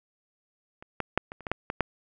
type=clicks; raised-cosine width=0.5 ms; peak=-29 / -13 / -7 / -23 / -30 / -19 / -10 / -15 / -8 dBFS; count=9; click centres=0.825 / 1.003 / 1.176 / 1.319 / 1.407 / 1.468 / 1.516 / 1.701 / 1.807 s; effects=none